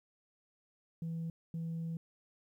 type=tone bursts at uneven times; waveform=sine; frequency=164.81 Hz; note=E3; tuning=in tune; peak=-34 dBFS; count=2; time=1.02-1.3 / 1.54-1.97 s; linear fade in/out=2 ms; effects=tanh soft clip ceiling -34 dBFS + 12-bit